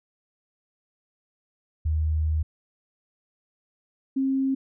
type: tone pair in turn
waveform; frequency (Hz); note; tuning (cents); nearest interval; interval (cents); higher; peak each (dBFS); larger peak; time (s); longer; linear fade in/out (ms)
sine; 78 / 267.9; D#2 / C4; +5 / +41; octave + major sixth; 2136; second; -21; neither; 1.85-2.43 / 4.16-4.55; first; 10
effects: none